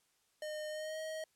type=tone with pitch glide; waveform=square; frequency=611 to 631.1 Hz; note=D#5 to D#5; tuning=-32 to +24 cents; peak=-40 dBFS; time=0.42-1.24 s; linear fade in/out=2 ms; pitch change=+56 cents; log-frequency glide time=0.69-0.99 s; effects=white hiss -75 dBFS RMS until 1.35 s + low-pass 11000 Hz 12 dB/octave